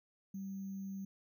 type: tone with sample-and-hold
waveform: sine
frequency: 194.3 Hz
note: G3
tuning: 15 cents flat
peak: -40 dBFS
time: 0.34-1.05 s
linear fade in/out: 5 ms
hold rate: 6300 Hz
effects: none